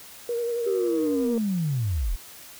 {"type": "tone with vibrato", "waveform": "sine", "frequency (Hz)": 471.9, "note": "A#4", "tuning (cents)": 21, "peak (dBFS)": -24, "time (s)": [0.29, 1.38], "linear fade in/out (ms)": 2, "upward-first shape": "sine", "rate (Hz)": 11, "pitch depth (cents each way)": 31}
{"type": "linear sweep", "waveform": "sine", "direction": "down", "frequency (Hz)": [400.9, 30.87], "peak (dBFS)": -22, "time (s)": [0.66, 2.16], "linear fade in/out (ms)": 10}
{"effects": ["tanh soft clip ceiling -16 dBFS", "white hiss -45 dBFS RMS until 2.59 s"]}